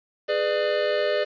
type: chord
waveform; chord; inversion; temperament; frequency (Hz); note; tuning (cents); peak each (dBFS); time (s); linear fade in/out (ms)
square; G# diminished; none; just; 415.3 / 498.4 / 598; G#4 / B4 / D5; 0 / +16 / +31; -28 / -29 / -24; 0.28-1.25; 20
effects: resampled to 11025 Hz + 8-bit